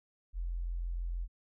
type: tone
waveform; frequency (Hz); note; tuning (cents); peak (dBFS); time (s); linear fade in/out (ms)
sine; 43.17; F1; -19; -33; 0.33-1.28; 50
effects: none